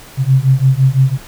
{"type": "beating tone pair", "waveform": "sine", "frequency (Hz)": [130, 135.9], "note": ["C3", "C#3"], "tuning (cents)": [-11, -34], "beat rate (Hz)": 5.9, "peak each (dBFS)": -11, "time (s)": [0.17, 1.18], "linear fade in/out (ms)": 50, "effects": ["pink hiss -37 dBFS RMS until 1.27 s"]}